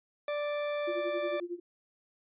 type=tone; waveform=40% pulse; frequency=587.3 Hz; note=D5; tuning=in tune; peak=-30 dBFS; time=0.28-1.4 s; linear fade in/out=2 ms
type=tone with tremolo; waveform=sine; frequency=349.2 Hz; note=F4; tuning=in tune; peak=-32 dBFS; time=0.87-1.6 s; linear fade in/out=10 ms; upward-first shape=sine; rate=11 Hz; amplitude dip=90%
effects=resampled to 8000 Hz